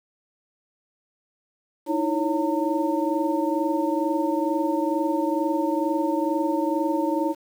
sine tone cluster, 308.1 / 330.3 / 555 / 910 Hz, D#4 / E4 / C#5 / A#5, -17 / +4 / +2 / -42 cents, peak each -25 / -26 / -28 / -28 dBFS, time 1.86-7.35 s, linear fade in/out 50 ms, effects 8-bit

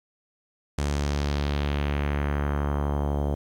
sawtooth tone with low-pass filter sweep, 72.1 Hz, D2, 31 cents flat, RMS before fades -26 dBFS, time 0.78-3.35 s, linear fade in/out 5 ms, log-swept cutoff 8300 to 640 Hz, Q 1.6, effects 9-bit

